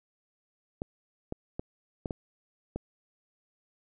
clicks, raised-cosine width 2 ms, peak -20 dBFS, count 6, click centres 0.819 / 1.324 / 1.595 / 2.058 / 2.108 / 2.76 s, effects none

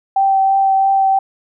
sine tone with vibrato, 777 Hz, G5, 16 cents flat, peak -10 dBFS, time 0.16-1.19 s, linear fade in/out 5 ms, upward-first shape triangle, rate 3 Hz, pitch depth 13 cents each way, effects none

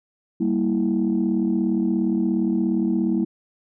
sine chord, E diminished, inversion first, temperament equal with one note detuned, 196 / 233.1 / 327.4 Hz, G3 / Bb3 / E4, 0 / 0 / -12 cents, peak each -22 / -22 / -22 dBFS, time 0.4-3.25 s, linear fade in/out 10 ms, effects tanh soft clip ceiling -12 dBFS

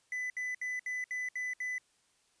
triangle tone bursts, 2000 Hz, B6, 21 cents sharp, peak -32 dBFS, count 7, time 0.12-1.782 s, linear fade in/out 2 ms, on 180 ms, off 67 ms, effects white hiss -71 dBFS RMS until 2.4 s + resampled to 22050 Hz

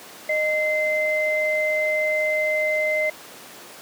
sine tone pair together, 616 / 2072 Hz, D#5 / C7, -17 / -17 cents, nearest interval octave + major sixth, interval 2100 cents, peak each -22 dBFS, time 0.29-3.1 s, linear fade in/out 5 ms, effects pink hiss -41 dBFS RMS until 3.81 s + high-pass 300 Hz 12 dB/octave

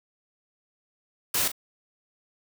white noise with echo, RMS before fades -25 dBFS, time 1.34-1.48 s, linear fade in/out 5 ms, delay 38 ms, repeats 1, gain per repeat -10 dB, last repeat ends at 1.518 s, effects none

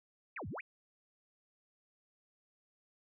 sine exponential two-way sweep, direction down then up, 2794 to 78.2 to 2794 Hz, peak -40 dBFS, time 0.36-0.61 s, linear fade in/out 5 ms, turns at 0.48 s, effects none

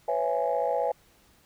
sine chord, C# minor seventh, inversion third, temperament just, 498.9 / 554.4 / 665.2 / 831.5 Hz, B4 / C#5 / E5 / G#5, +17 / 0 / +16 / +2 cents, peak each -29 dBFS, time 0.08-0.92 s, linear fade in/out 5 ms, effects tanh soft clip ceiling -15 dBFS + pink hiss -61 dBFS RMS until 1.45 s

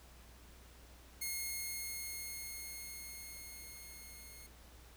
5% pulse tone with level ramp, 2154 Hz, C7, 50 cents sharp, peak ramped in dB -27 to -43 dBFS, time 1.21-4.47 s, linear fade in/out 10 ms, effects added 60 Hz sine -58 dBFS peak until 4.96 s + pink hiss -61 dBFS RMS until 4.96 s

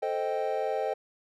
triangle chord, A half-diminished seventh, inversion none, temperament equal, 440 / 523.3 / 622.3 / 784 Hz, A4 / C5 / Eb5 / G5, 0 / 0 / 0 / 0 cents, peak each -31 dBFS, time 0.02-0.94 s, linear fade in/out 10 ms, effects none

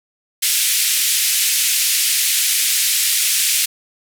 white band-pass noise, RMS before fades -17 dBFS, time 0.42-3.66 s, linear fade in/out 10 ms, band 2100 to 13000 Hz, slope 24 dB/octave, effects none

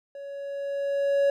triangle tone with level ramp, 560 Hz, C#5, 18 cents sharp, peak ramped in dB -35 to -16 dBFS, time 0.15-1.3 s, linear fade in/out 2 ms, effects none

